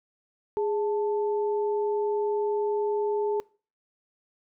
sine tone pair together, 415.3 / 880 Hz, G#4 / A5, 0 / 0 cents, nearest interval octave + minor second, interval 1300 cents, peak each -24 / -33 dBFS, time 0.57-3.4 s, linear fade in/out 0 ms, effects noise-tail reverb RT60 0.4 s tail -24 dB re dry

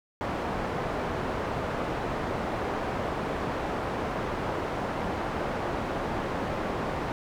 white low-pass noise, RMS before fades -31 dBFS, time 0.21-7.12 s, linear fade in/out 0 ms, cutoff 890 Hz, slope 12 dB/octave, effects none

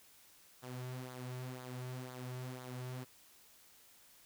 sawtooth tone with flanger, 126.8 Hz, B2, 46 cents sharp, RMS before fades -45 dBFS, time 0.62-3.05 s, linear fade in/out 20 ms, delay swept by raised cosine 0.36 to 4.16 ms, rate 2 Hz, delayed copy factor -0.6, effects white hiss -63 dBFS RMS until 4.25 s

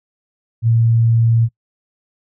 sine tone, 115.1 Hz, A#2, 22 cents flat, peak -10 dBFS, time 0.62-1.49 s, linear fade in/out 50 ms, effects noise-tail reverb RT60 0.1 s tail -24 dB re dry

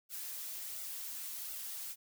blue noise with flanger, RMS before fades -43 dBFS, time 0.09-1.96 s, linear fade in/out 50 ms, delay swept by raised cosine 1.4 to 7.2 ms, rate 1.4 Hz, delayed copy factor +0.8, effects none

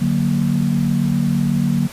sine chord, D augmented, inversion none, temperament equal, 146.83 / 185 / 233.1 Hz, D3 / F#3 / A#3, 0 / 0 / 0 cents, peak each -19 dBFS, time 0-1.88 s, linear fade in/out 20 ms, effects pink hiss -36 dBFS RMS until 1.92 s + resampled to 32000 Hz

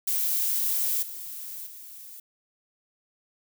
violet noise with level steps, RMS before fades -26 / -38 / -44 dBFS, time 0.07-2.2 s, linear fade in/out 5 ms, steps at 1.02 / 1.66 s, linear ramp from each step 10 ms, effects none

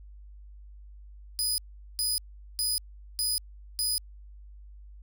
20% pulse tone bursts, 4978 Hz, D#8, in tune, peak -20 dBFS, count 5, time 1.39-3.98 s, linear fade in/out 0 ms, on 190 ms, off 410 ms, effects added 50 Hz sine -45 dBFS peak until 5.02 s

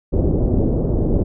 pink low-pass noise, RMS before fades -17 dBFS, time 0.12-1.24 s, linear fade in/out 20 ms, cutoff 490 Hz, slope 24 dB/octave, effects none

